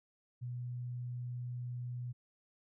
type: tone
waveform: sine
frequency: 122.8 Hz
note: B2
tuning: 9 cents flat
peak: -38 dBFS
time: 0.41-2.13 s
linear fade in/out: 20 ms
effects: none